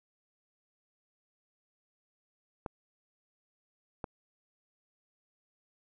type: clicks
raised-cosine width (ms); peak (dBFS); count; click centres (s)
1; -22; 2; 2.662 / 4.042
effects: none